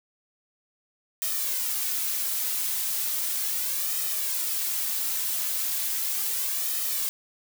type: noise with flanger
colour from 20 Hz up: blue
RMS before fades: -28 dBFS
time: 1.22-7.09 s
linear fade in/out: 0 ms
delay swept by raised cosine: 1.6 to 4 ms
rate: 0.36 Hz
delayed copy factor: +0.6
effects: none